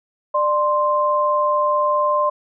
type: tone pair together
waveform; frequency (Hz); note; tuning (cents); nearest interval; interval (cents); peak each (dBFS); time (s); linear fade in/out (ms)
sine; 595.9 / 1046.5; D5 / C6; +25 / 0; minor seventh; 975; -19 / -17; 0.34-2.3; 10
effects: none

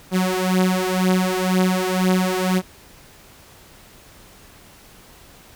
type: beating tone pair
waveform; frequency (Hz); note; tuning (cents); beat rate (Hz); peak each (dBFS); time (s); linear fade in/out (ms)
sawtooth; 184 / 186; F#3 / F#3; -9 / +9; 2; -16; 0.11-2.62; 50
effects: pink hiss -47 dBFS RMS until 5.55 s

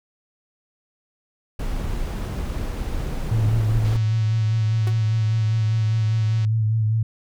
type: noise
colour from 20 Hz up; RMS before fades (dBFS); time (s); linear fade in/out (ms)
brown; -26; 1.59-3.97; 5
type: tone with vibrato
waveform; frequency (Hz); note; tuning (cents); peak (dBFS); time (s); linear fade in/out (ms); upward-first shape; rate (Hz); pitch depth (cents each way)
sine; 110; A2; 0; -17; 3.31-7.03; 5; sine; 5; 40
type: click train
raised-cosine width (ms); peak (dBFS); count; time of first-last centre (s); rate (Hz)
0.2; -24; 487; 3.85-6.449; 187
type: tone with exponential decay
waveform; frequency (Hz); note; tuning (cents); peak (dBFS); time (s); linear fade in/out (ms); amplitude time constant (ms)
sawtooth; 370; F#4; 0; -24; 4.87-4.96; 0; 19
effects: none

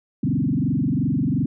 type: tone with frequency modulation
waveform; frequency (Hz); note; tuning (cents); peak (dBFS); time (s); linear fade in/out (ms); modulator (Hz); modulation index
sine; 202; G#3; -48; -18; 0.23-1.46; 5; 22.8; 3.5
effects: none

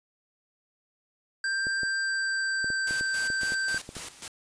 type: tone with pitch glide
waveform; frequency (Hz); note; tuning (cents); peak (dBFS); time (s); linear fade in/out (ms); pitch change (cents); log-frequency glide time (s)
square; 1579 to 1560.9; G6 to G6; +12 to -8; -27; 1.44-3.78; 2; -20; 1.76-2.83
type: clicks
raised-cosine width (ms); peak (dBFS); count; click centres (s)
2; -26; 12; 1.669 / 1.833 / 2.644 / 2.703 / 2.909 / 3.01 / 3.302 / 3.433 / 3.521 / 3.745 / 3.891 / 3.967
type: noise with tremolo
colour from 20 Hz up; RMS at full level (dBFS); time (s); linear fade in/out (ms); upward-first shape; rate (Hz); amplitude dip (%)
white; -37; 2.87-4.28; 2; square; 3.7; 75
effects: resampled to 22050 Hz

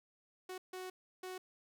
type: tone bursts at uneven times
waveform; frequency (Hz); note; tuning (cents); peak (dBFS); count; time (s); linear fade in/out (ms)
sawtooth; 370; F#4; 0; -39; 3; 0.49-0.58 / 0.73-0.9 / 1.23-1.38; 5
effects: none

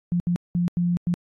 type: tone bursts at uneven times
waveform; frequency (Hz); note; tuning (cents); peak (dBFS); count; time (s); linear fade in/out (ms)
sine; 174.61; F3; 0; -19; 5; 0.12-0.2 / 0.27-0.36 / 0.55-0.68 / 0.77-0.97 / 1.07-1.14; 0
effects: AAC 32 kbps

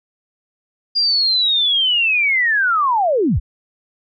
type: linear sweep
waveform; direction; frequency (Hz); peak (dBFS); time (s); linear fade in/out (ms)
sine; down; 4848 to 32.81; -13; 0.95-3.4; 20
effects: none

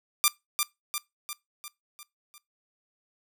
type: tone with echo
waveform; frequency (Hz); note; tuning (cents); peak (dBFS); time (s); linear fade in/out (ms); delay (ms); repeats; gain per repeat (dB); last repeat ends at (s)
5% pulse; 1189; D6; +21; -7; 0.24-0.28; 0; 350; 6; -5; 2.38
effects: noise-tail reverb RT60 0.2 s tail -22 dB re dry

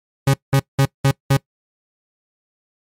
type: tone bursts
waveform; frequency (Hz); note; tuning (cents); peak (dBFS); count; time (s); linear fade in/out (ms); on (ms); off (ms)
40% pulse; 136.9; C#3; -21; -10; 5; 0.27-1.37; 5; 68; 190
effects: noise-tail reverb RT60 0.1 s tail -22 dB re dry + MP3 64 kbps

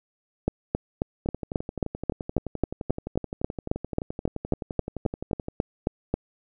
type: two click trains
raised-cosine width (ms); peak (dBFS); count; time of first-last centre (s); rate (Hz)
2; -18 / -9; 50 / 22; 1.26-5.484 / 0.48-6.14; 11.6 / 3.71
effects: none

